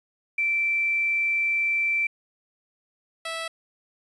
sine / 10% pulse tone pair in turn, 2338 / 656.1 Hz, D7 / E5, -8 / -8 cents, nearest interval octave + minor seventh, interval 2200 cents, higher first, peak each -21 dBFS, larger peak neither, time 0.38-2.07 / 3.25-3.48 s, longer first, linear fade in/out 5 ms, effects resampled to 22050 Hz + 9-bit

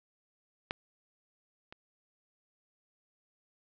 clicks, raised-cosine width 0.3 ms, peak -16 / -30 dBFS, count 2, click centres 0.709 / 1.725 s, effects low-pass 5000 Hz 12 dB/octave

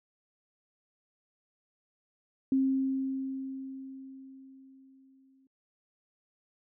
sine tone with exponential decay, 266.6 Hz, C4, 33 cents sharp, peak -22 dBFS, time 2.52-5.47 s, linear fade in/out 2 ms, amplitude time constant 640 ms, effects noise-tail reverb RT60 0.1 s tail -26 dB re dry

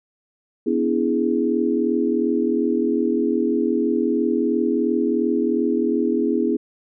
sine chord, E dominant seventh, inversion second, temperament equal with one note detuned, 246.9 / 286.6 / 329.6 / 415.3 Hz, B3 / D4 / E4 / G#4, 0 / -42 / 0 / 0 cents, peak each -22 / -25 / -22 / -23 dBFS, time 0.66-6.57 s, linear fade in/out 10 ms, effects none

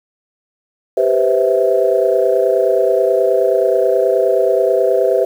sine chord, C major seventh, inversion second, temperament equal with one note detuned, 392 / 493.9 / 523.3 / 653.9 Hz, G4 / B4 / C5 / E5, 0 / 0 / 0 / -14 cents, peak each -16 dBFS, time 0.97-5.25 s, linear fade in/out 5 ms, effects tanh soft clip ceiling 0 dBFS + 7-bit

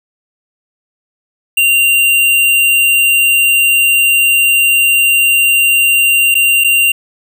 square tone with dropouts, 2774 Hz, F7, 12 cents flat, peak -8 dBFS, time 1.57-6.92 s, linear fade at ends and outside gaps 5 ms, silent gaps 6.344-6.351 / 6.639-6.644 s, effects none

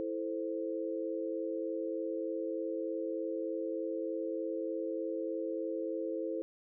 sine chord, A minor, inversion second, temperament equal, 329.6 / 440 / 523.3 Hz, E4 / A4 / C5, 0 / 0 / 0 cents, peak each -37 / -39 / -38 dBFS, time 0-6.42 s, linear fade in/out 0 ms, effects none

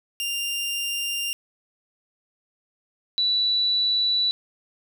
sawtooth / sine tone pair in turn, 2794 / 3951 Hz, F7 / B7, 0 / 0 cents, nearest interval tritone, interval 600 cents, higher second, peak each -22 / -19 dBFS, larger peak second, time 0.2-1.33 / 3.18-4.31 s, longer neither, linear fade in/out 0 ms, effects none

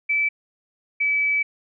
sine tone pair in turn, 2313 / 2296 Hz, D7 / D7, -27 / -40 cents, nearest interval unison, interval 13 cents, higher first, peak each -18 dBFS, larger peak neither, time 0.09-0.29 / 1-1.43 s, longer second, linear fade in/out 10 ms, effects none

